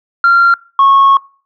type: tone pair in turn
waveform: sine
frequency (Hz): 1382 / 1096.9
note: F6 / C#6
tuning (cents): -19 / -19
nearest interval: major third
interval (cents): 400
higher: first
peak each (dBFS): -3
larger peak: neither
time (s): 0.24-0.54 / 0.79-1.17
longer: second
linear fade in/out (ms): 2
effects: noise-tail reverb RT60 0.4 s tail -24 dB re dry + tanh soft clip ceiling -2 dBFS